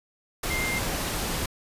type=tone in noise; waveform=sine; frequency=2100 Hz; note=C7; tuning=6 cents sharp; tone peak=-28 dBFS; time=0.5-0.79 s; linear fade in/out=5 ms; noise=pink; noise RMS=-29 dBFS; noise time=0.43-1.46 s; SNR=-2 dB; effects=resampled to 32000 Hz